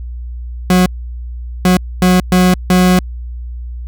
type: tone bursts at uneven times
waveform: 40% pulse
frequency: 182.2 Hz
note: F#3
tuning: 26 cents flat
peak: -6 dBFS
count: 5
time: 0.7-0.86 / 1.65-1.77 / 2.02-2.2 / 2.32-2.54 / 2.7-2.99 s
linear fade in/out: 2 ms
effects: added 60 Hz sine -22 dBFS peak until 3.87 s